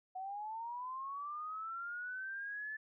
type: linear sweep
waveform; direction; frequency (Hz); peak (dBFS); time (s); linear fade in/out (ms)
sine; up; 737 to 1749; -40; 0.15-2.77; 10
effects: none